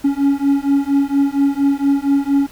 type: beating tone pair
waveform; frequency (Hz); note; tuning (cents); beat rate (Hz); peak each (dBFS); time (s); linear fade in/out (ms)
triangle; 277.2 / 281.5; C#4 / C#4; 0 / +27; 4.3; -14; 0.04-2.47; 10
effects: pink hiss -43 dBFS RMS until 2.51 s